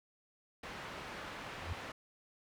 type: low-pass noise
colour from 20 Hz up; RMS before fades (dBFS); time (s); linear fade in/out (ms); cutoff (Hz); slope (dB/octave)
white; -46; 0.63-1.92; 5; 2000; 12
type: tone with exponential growth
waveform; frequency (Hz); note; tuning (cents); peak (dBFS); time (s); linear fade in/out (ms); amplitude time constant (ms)
sine; 85.3; F2; -40; -32; 1.55-1.73; 5; 38
effects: none